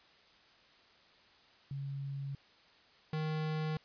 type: tone pair in turn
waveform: sine / square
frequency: 138.59 / 155.71 Hz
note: C#3 / D#3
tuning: 0 / +2 cents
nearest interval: major second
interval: 202 cents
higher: second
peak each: -37 / -34 dBFS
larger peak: second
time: 1.71-2.35 / 3.13-3.77 s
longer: neither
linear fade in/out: 2 ms
effects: white hiss -63 dBFS RMS until 3.84 s + resampled to 11025 Hz